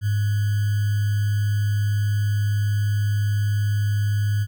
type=tone with sample-and-hold; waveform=sine; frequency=103.2 Hz; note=G#2; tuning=10 cents flat; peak=-18 dBFS; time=0.01-4.47 s; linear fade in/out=50 ms; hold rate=1575 Hz; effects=none